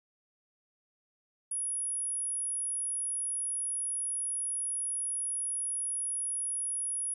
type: tone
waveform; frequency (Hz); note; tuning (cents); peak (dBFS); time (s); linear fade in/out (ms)
sine; 10330; E9; -36; -31; 1.51-7.14; 5
effects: none